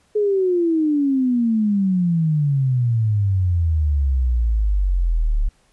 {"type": "exponential sweep", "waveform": "sine", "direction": "down", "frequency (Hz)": [427.1, 35], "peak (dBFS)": -15, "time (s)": [0.15, 5.49], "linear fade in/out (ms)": 10, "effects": ["pink hiss -60 dBFS RMS until 5.72 s", "resampled to 24000 Hz"]}